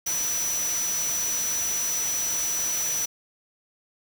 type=tone in noise; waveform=sine; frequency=5920 Hz; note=F#8; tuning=in tune; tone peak=-25 dBFS; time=0.06-3.06 s; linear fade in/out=10 ms; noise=white; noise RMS=-32 dBFS; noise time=0.06-3.06 s; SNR=+4 dB; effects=none